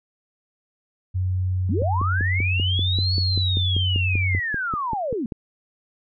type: tone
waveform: sine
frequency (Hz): 92.3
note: F#2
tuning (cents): -4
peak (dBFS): -20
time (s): 1.14-4.4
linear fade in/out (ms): 20
type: linear two-way sweep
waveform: sine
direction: up then down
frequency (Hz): 158.9 to 4465 to 204.7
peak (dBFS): -23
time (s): 1.69-5.26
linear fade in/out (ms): 2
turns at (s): 3.16
type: click train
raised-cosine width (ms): 3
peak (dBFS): -16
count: 19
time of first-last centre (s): 1.82-5.322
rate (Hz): 5.14
effects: none